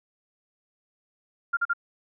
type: tone bursts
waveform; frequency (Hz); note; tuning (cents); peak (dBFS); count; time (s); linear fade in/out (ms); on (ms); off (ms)
sine; 1396.9; F6; 0; -21; 3; 1.53-1.735; 10; 41; 41
effects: none